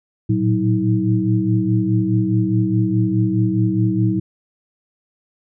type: tone cluster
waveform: sine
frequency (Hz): 112.8 / 117.6 / 186.3 / 319.7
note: A2 / A#2 / F#3 / D#4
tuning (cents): +44 / +16 / +12 / +47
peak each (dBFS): -20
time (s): 0.29-4.2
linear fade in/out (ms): 10
effects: none